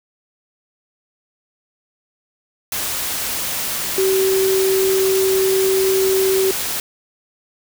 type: tone in noise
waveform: sine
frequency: 382.3 Hz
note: G4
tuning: 43 cents flat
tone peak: -14 dBFS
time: 3.98-6.51 s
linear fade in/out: 2 ms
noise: white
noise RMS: -23 dBFS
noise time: 2.72-6.8 s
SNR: +6 dB
effects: none